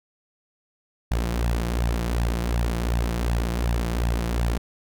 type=tone with flanger; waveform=sawtooth; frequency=58.27 Hz; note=A#1; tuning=in tune; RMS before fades=-24 dBFS; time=1.11-4.58 s; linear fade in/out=5 ms; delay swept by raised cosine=1.1 to 6 ms; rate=2.7 Hz; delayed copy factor=+0.65; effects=none